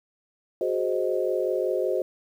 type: chord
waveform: sine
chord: Ab dominant seventh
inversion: third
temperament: equal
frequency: 370 / 415.3 / 523.3 / 622.3 Hz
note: Gb4 / Ab4 / C5 / Eb5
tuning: 0 / 0 / 0 / 0 cents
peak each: -27 / -30 / -27 / -30 dBFS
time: 0.61-2.02 s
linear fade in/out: 2 ms
effects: 9-bit

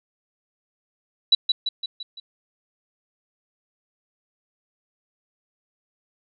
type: tone with echo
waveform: sine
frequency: 3936 Hz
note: B7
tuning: 7 cents flat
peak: -11 dBFS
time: 1.32-1.35 s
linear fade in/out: 5 ms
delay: 170 ms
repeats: 5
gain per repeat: -5 dB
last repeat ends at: 2.2 s
effects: none

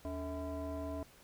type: tone with frequency modulation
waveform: sine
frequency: 284.9 Hz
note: C#4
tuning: 48 cents sharp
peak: -36 dBFS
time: 0.05-1.03 s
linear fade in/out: 0 ms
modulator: 363 Hz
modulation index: 1.4
effects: tanh soft clip ceiling -34 dBFS + pink hiss -61 dBFS RMS until 1.23 s

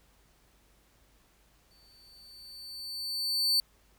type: tone with exponential growth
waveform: 40% pulse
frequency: 4500 Hz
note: C#8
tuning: 25 cents sharp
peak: -21 dBFS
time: 1.71-3.6 s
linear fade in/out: 1 ms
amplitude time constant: 410 ms
effects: added 50 Hz sine -66 dBFS peak until 3.98 s + pink hiss -66 dBFS RMS until 3.98 s

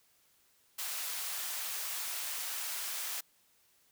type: high-pass noise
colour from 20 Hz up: white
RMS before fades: -38 dBFS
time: 0.78-3.21 s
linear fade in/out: 10 ms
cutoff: 800 Hz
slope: 12 dB/octave
effects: white hiss -69 dBFS RMS until 3.91 s

